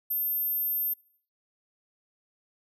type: tone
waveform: sine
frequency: 13280 Hz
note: G#9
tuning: 1 cent flat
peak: -26 dBFS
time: 0.1-0.94 s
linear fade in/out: 10 ms
effects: noise-tail reverb RT60 0.6 s tail -25 dB re dry